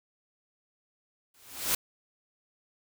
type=noise with exponential growth; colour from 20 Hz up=white; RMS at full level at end=-24 dBFS; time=1.34-1.75 s; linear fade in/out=5 ms; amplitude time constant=88 ms; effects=none